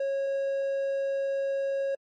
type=tone; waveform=triangle; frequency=548 Hz; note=C#5; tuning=20 cents flat; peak=-24 dBFS; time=0-1.95 s; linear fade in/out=5 ms; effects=MP3 32 kbps